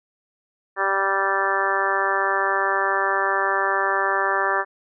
harmonic tone, 195.1 Hz, G3, 8 cents flat, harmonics 2 / 3 / 4 / 5 / 6 / 7 / 8 / 9, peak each -28 / -29 / -28 / -27 / -25 / -29 / -28 / -25 dBFS, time 0.76-4.65 s, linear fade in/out 50 ms, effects none

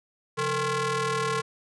sawtooth ring-modulated tone, 311.1 Hz, D#4, in tune, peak -18 dBFS, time 0.37-1.42 s, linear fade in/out 20 ms, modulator 758 Hz, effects resampled to 22050 Hz

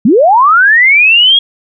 sine linear sweep, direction up, 185 to 3322 Hz, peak -3 dBFS, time 0.05-1.39 s, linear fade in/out 5 ms, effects none

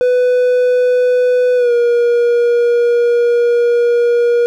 triangle tone with pitch glide, 497.7 to 476.6 Hz, B4 to A#4, +13 to +38 cents, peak -7 dBFS, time 0.01-4.46 s, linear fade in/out 0 ms, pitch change -75 cents, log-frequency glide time 1.56-1.72 s, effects none

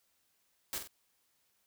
white noise with echo, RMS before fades -37 dBFS, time 0.73-0.78 s, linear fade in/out 0 ms, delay 47 ms, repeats 2, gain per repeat -7 dB, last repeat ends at 0.874 s, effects white hiss -75 dBFS RMS until 1.66 s

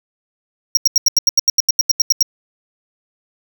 square tone bursts, 5610 Hz, F8, 7 cents sharp, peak -9 dBFS, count 15, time 0.75-2.227 s, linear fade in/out 2 ms, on 21 ms, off 83 ms, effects none

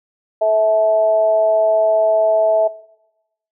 sine tone with amplitude modulation, 651 Hz, E5, 22 cents flat, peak -9 dBFS, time 0.41-2.68 s, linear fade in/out 10 ms, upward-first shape sine, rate 215 Hz, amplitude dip 65%, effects noise-tail reverb RT60 0.9 s tail -20 dB re dry

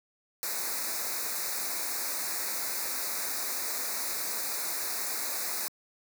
white band-stop noise, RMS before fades -33 dBFS, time 0.43-5.68 s, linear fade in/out 0 ms, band 2500 to 3800 Hz, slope 96 dB/octave, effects high-pass 300 Hz 12 dB/octave

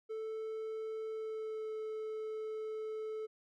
triangle tone with pitch glide, 440 to 435.4 Hz, A4 to A4, 0 to -18 cents, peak -36 dBFS, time 0.09-3.27 s, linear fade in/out 20 ms, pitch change -18 cents, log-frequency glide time 1.1-1.73 s, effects none

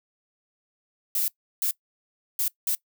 violet noise bursts at uneven times, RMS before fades -25 dBFS, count 4, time 1.15-1.28 / 1.62-1.71 / 2.39-2.48 / 2.67-2.75 s, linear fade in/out 2 ms, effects noise-tail reverb RT60 0.1 s tail -21 dB re dry

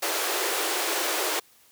pink high-pass noise, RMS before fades -27 dBFS, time 0.02-1.4 s, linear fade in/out 10 ms, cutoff 320 Hz, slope 96 dB/octave, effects white hiss -58 dBFS RMS until 1.71 s + high-pass 60 Hz 12 dB/octave

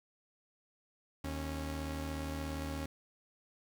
sawtooth tone pair together, 77.09 / 274.7 Hz, D#2 / C#4, -15 / -16 cents, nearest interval octave + minor seventh, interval 2199 cents, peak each -35 / -37 dBFS, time 1.24-2.86 s, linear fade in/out 5 ms, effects 10-bit

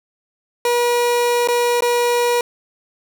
30% pulse tone with dropouts, 481.4 Hz, B4, 44 cents flat, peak -12 dBFS, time 0.65-2.41 s, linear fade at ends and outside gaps 2 ms, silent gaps 1.475-1.485 / 1.807-1.822 s, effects none

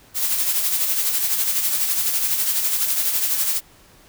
blue noise with tremolo, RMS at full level -19 dBFS, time 0.14-3.61 s, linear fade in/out 50 ms, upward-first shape sine, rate 12 Hz, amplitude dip 45%, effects pink hiss -51 dBFS RMS until 4.08 s

